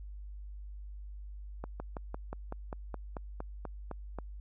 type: slowing click train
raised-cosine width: 1 ms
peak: -25 dBFS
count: 13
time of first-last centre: 1.64-4.187 s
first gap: 160 ms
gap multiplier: 1.05
effects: added 50 Hz sine -42 dBFS peak until 4.4 s